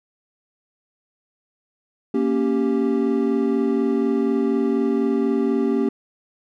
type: chord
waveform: triangle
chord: G diminished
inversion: first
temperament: equal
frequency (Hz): 233.1 / 277.2 / 392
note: Bb3 / Db4 / G4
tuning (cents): 0 / 0 / 0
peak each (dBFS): -20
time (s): 2.14-5.89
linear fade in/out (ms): 5
effects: none